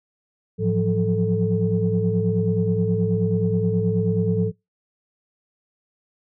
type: tone cluster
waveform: sine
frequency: 106.9 / 171.8 / 181.2 / 439.2 Hz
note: A2 / F3 / F#3 / A4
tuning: -49 / -28 / -36 / -3 cents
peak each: -23 dBFS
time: 0.58-4.52 s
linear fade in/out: 50 ms
effects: noise-tail reverb RT60 0.2 s tail -24 dB re dry + tanh soft clip ceiling -8 dBFS